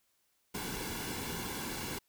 pink noise with comb filter, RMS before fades -39 dBFS, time 0.54-1.99 s, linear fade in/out 10 ms, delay 1.6 ms, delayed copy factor -0.6, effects white hiss -75 dBFS RMS until 2.08 s

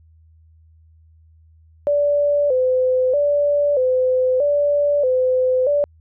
sine tone with vibrato, 544 Hz, C#5, 33 cents flat, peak -14 dBFS, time 1.87-5.84 s, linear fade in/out 0 ms, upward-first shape square, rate 0.79 Hz, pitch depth 110 cents each way, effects added 80 Hz sine -48 dBFS peak until 6 s

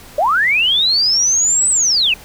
sine linear two-way sweep, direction up then down, 547 to 8150 to 2445 Hz, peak -11 dBFS, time 0.18-2.14 s, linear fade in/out 5 ms, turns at 1.7 s, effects pink hiss -39 dBFS RMS until 2.24 s

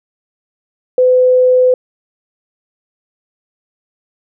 sine tone, 506 Hz, B4, 42 cents sharp, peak -6 dBFS, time 0.98-1.74 s, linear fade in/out 2 ms, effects none

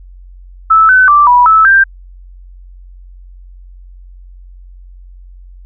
sine tone with pitch steps, 1311 / 1514 / 1172 / 978 / 1307 / 1579 Hz, E6 / F#6 / D6 / B5 / E6 / G6, -10 / +39 / -4 / -17 / -15 / +12 cents, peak -3 dBFS, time 0.7-1.84 s, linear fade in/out 10 ms, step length 190 ms, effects added 45 Hz sine -32 dBFS peak until 5.65 s

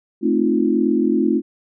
sine chord, F dominant seventh, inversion first, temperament equal with one note detuned, 220 / 262.8 / 311.1 / 349.2 Hz, A3 / C4 / Eb4 / F4, 0 / +8 / 0 / 0 cents, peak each -20 dBFS, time 0.21-1.42 s, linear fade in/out 50 ms, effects none

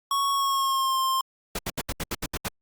square tone with pitch glide, 1108.7 to 1056.8 Hz, C#6 to C6, 0 to +17 cents, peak -23 dBFS, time 0.11-1.21 s, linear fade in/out 2 ms, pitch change -83 cents, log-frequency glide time 0.32-0.99 s
pink noise bursts, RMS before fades -29 dBFS, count 9, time 1.55-2.485 s, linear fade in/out 5 ms, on 39 ms, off 73 ms
effects Opus 48 kbps

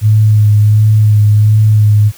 sine tone with vibrato, 106.3 Hz, G#2, 41 cents sharp, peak -4 dBFS, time 0.01-2.12 s, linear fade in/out 50 ms, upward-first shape sine, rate 1.4 Hz, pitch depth 24 cents each way, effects white hiss -38 dBFS RMS until 2.17 s

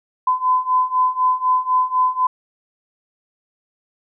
sine beating tone pair, 1013 / 1017 Hz, B5 / C6, +44 / -50 cents, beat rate 4 Hz, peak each -19 / -17 dBFS, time 0.27-2.27 s, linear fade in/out 5 ms, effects none

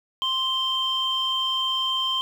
sine tone pair together, 1046.5 / 3136 Hz, C6 / G7, 0 / 0 cents, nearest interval octave + perfect fifth, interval 1900 cents, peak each -27 / -22 dBFS, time 0.22-2.21 s, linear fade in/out 0 ms, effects tanh soft clip ceiling -16 dBFS + 8-bit

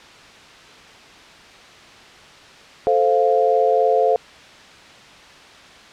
sine chord, F major, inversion first, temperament equal, 440 / 523.3 / 698.5 Hz, A4 / C5 / F5, 0 / 0 / 0 cents, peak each -18 dBFS, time 2.87-4.16 s, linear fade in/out 0 ms, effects white hiss -43 dBFS RMS until 5.92 s + low-pass 4000 Hz 12 dB/octave

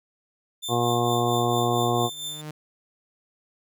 sawtooth tone with tremolo, 3559 Hz, A7, 19 cents sharp, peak -26 dBFS, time 0.62-2.42 s, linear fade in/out 20 ms, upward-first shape triangle, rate 4.4 Hz, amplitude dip 65%
harmonic tone, 119.7 Hz, A#2, 46 cents sharp, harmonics 1 / 2 / 3 / 4 / 5 / 6 / 7 / 8 / 9, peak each -27 / -30 / -27 / -29 / -37 / -26 / -33 / -39 / -29 dBFS, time 0.68-2.1 s, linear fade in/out 50 ms
sawtooth tone with exponential growth, 152.4 Hz, D#3, 36 cents flat, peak -29 dBFS, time 1.86-2.51 s, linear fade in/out 5 ms, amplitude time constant 140 ms
effects none

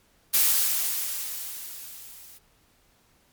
blue noise with level ramp, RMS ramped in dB -19 to -48 dBFS, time 0.33-2.39 s, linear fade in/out 20 ms, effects pink hiss -63 dBFS RMS until 3.32 s + MP3 96 kbps

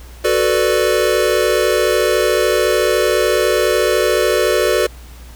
square chord, B minor seventh, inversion second, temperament equal, 370 / 440 / 493.9 / 587.3 Hz, F#4 / A4 / B4 / D5, 0 / 0 / 0 / 0 cents, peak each -19 dBFS, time 0.24-4.87 s, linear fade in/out 10 ms, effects added 60 Hz sine -34 dBFS peak until 5.35 s + pink hiss -43 dBFS RMS until 5.35 s

